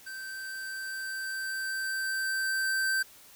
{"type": "tone with level ramp", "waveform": "square", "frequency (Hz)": 1555, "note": "G6", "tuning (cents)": -14, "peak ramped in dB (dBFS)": [-39, -26], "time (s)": [0.06, 3.03], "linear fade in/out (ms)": 10, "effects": ["white hiss -54 dBFS RMS until 3.35 s"]}